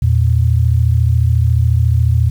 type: tone pair together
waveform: sine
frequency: 82.41 / 116.54 Hz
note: E2 / A#2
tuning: 0 / 0 cents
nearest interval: tritone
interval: 600 cents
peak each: -12 dBFS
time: 0.02-2.3 s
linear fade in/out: 5 ms
effects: 7-bit